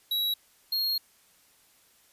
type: tone pair in turn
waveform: square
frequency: 3881 / 4266 Hz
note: B7 / C8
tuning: -31 / +33 cents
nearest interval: major second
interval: 164 cents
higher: second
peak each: -26 dBFS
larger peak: neither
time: 0.11-0.34 / 0.72-0.98 s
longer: second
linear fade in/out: 5 ms
effects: white hiss -62 dBFS RMS until 2.12 s + resampled to 32000 Hz